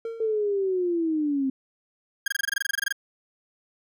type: tone with exponential decay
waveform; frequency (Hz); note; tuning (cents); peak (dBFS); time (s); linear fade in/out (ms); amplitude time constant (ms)
triangle; 456.6; A#4; -36; -25; 0.05-0.56; 2; 110
type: linear sweep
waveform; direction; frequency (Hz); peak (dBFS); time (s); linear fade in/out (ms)
sine; down; 449.3 to 261.6; -22; 0.2-1.5; 5
type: tone bursts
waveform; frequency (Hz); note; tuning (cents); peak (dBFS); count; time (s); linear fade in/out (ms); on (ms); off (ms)
40% pulse; 1621; G#6; -42; -21; 16; 2.26-2.925; 5; 20; 23
effects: none